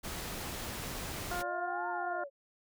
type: noise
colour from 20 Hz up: pink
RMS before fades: -40 dBFS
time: 0.03-1.43 s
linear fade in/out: 20 ms
type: harmonic tone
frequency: 353.1 Hz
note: F4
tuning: 19 cents sharp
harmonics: 1 / 2 / 3 / 4 / 5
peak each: -43 / -37 / -44 / -39 / -51 dBFS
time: 1.31-2.24 s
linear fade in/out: 5 ms
type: exponential two-way sweep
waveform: sine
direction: up then down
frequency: 540 to 930 to 540 Hz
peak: -39 dBFS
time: 1.39-2.3 s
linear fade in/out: 50 ms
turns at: 1.89 s
effects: none